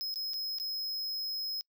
square tone with dropouts, 5120 Hz, D#8, 49 cents sharp, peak -34 dBFS, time 0.01-1.61 s, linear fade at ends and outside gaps 0 ms, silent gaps 0.141-0.158 / 0.335-0.341 / 0.585-0.599 s, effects noise-tail reverb RT60 0.1 s tail -26 dB re dry

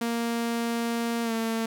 sawtooth tone with pitch glide, 233.1 to 225.8 Hz, A#3 to A3, 0 to +45 cents, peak -22 dBFS, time 0.01-1.66 s, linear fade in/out 5 ms, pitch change -55 cents, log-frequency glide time 1.23-1.32 s, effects none

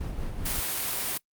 brown noise with tremolo, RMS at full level -31 dBFS, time 0-0.6 s, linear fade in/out 10 ms, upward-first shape sine, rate 5.1 Hz, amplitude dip 35%
white noise, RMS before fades -30 dBFS, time 0.45-1.18 s, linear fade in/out 10 ms
effects noise-tail reverb RT60 0.1 s tail -24 dB re dry + Opus 32 kbps

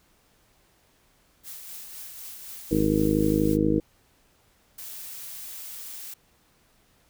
blue noise with tremolo, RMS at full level -39 dBFS, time 1.43-3.58 s, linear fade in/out 50 ms, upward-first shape triangle, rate 3.9 Hz, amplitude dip 40%
harmonic tone, 52.3 Hz, G#1, 13 cents sharp, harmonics 1 / 2 / 3 / 4 / 5 / 6 / 7 / 8 / 9, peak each -32 / -33 / -29 / -28 / -30 / -23 / -33 / -34 / -28 dBFS, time 2.71-3.8 s, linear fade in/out 5 ms
blue noise, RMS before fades -39 dBFS, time 4.78-6.14 s, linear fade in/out 5 ms
effects pink hiss -63 dBFS RMS until 7.09 s

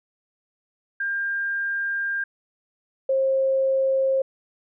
sine tone pair in turn, 1600 / 533.9 Hz, G6 / C5, +35 / +35 cents, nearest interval octave + perfect fifth, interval 1900 cents, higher first, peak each -23 / -18 dBFS, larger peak second, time 1-2.24 / 3.09-4.22 s, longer first, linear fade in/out 5 ms, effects none

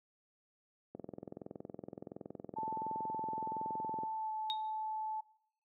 click train, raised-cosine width 2 ms, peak -29 dBFS, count 67, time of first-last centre 0.95-4.034 s, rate 21.4 Hz
sine tone with pitch glide, 880 to 869.4 Hz, A5 to A5, 0 to -21 cents, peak -36 dBFS, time 2.56-5.21 s, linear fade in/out 10 ms, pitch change -21 cents, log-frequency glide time 4.15-4.31 s
sine tone with exponential decay, 3729 Hz, A#7, in tune, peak -30 dBFS, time 4.5-4.61 s, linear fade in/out 0 ms, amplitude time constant 22 ms
effects noise-tail reverb RT60 0.7 s tail -19 dB re dry + high-pass 200 Hz 12 dB/octave

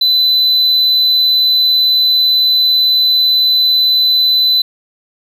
triangle tone, 4011 Hz, B7, 26 cents sharp, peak -7 dBFS, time 0.01-4.62 s, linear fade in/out 5 ms, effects 8-bit

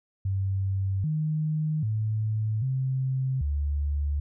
sine tone with pitch steps, 96.7 / 154.7 / 108.5 / 131.6 / 72.3 Hz, G2 / D#3 / A2 / C3 / D2, -23 / -10 / -24 / +10 / -27 cents, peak -24 dBFS, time 0.25-4.2 s, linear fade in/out 5 ms, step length 790 ms, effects none

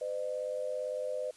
sine tone pair together, 509 / 606.8 Hz, C5 / D#5, -48 / -44 cents, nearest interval minor third, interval 304 cents, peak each -35 / -36 dBFS, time 0.01-1.31 s, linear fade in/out 5 ms, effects white hiss -59 dBFS RMS until 1.36 s + resampled to 24000 Hz

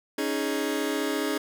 sawtooth chord, C# suspended second, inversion none, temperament just, 277.2 / 311.8 / 415.8 Hz, C#4 / D#4 / G#4, 0 / +4 / +2 cents, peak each -26 dBFS, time 0.18-1.38 s, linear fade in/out 5 ms, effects none

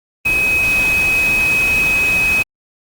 sine tone in noise, 2536 Hz, D#7, 32 cents sharp, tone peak -12 dBFS, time 0.25-2.43 s, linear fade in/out 10 ms, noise pink, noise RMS -25 dBFS, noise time 0.25-2.43 s, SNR +10 dB, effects Opus 24 kbps

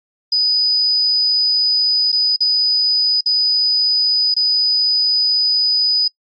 sine tone with dropouts, 4978 Hz, D#8, in tune, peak -12 dBFS, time 0.32-6.08 s, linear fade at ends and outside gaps 5 ms, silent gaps 2.119-2.126 / 2.363-2.405 / 3.209-3.259 / 4.342-4.364 s, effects noise-tail reverb RT60 0.1 s tail -26 dB re dry + AAC 48 kbps

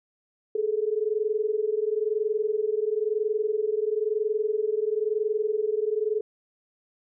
sine tone pair together, 418.7 / 439.7 Hz, G#4 / A4, +14 / -1 cents, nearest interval minor second, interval 85 cents, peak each -26 dBFS, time 0.55-6.21 s, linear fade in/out 5 ms, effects none

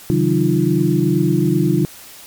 sine tone cluster, 136.4 / 158.9 / 186.9 / 304.1 / 344.6 Hz, C#3 / D#3 / F#3 / D#4 / F4, -28 / +37 / +18 / -40 / -23 cents, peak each -19 dBFS, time 0.1-1.85 s, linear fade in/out 0 ms, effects white hiss -39 dBFS RMS until 2.26 s + MP3 96 kbps

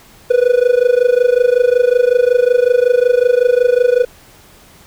triangle tone with amplitude modulation, 491.9 Hz, B4, 7 cents flat, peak -3 dBFS, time 0.3-4.05 s, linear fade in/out 10 ms, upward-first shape sine, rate 25.4 Hz, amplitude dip 90%, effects pink hiss -44 dBFS RMS until 4.86 s

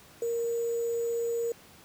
sine tone with sample-and-hold, 466.2 Hz, A#4, in tune, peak -27 dBFS, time 0.22-1.52 s, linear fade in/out 2 ms, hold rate 7350 Hz, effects pink hiss -54 dBFS RMS until 1.84 s + high-pass 80 Hz 12 dB/octave

